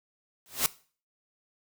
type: noise with exponential growth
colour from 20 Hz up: white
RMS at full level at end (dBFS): -21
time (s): 0.46-0.66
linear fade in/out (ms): 0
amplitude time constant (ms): 42
effects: noise-tail reverb RT60 0.4 s tail -19 dB re dry